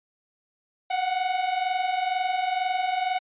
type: tone pair together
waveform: 45% pulse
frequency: 723.9 / 746 Hz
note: F#5 / F#5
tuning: -38 / +14 cents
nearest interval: minor second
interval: 52 cents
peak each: -29 / -25 dBFS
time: 0.9-3.19 s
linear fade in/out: 10 ms
effects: resampled to 8000 Hz